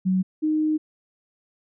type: tone pair in turn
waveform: sine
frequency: 186.8 / 309.1 Hz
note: F#3 / D#4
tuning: +17 / -11 cents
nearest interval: major sixth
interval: 872 cents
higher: second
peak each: -18 / -19 dBFS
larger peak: first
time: 0.05-0.23 / 0.42-0.78 s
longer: second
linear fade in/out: 20 ms
effects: none